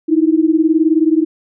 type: beating tone pair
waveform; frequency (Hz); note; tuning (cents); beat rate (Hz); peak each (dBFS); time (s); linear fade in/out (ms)
sine; 311.1 / 330.1; D#4 / E4; 0 / +2; 19; -12 / -13; 0.08-1.25; 20
effects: none